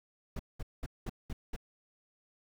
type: noise bursts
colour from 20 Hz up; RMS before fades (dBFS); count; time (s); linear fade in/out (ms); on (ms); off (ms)
brown; -37; 6; 0.36-1.564; 5; 34; 200
effects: none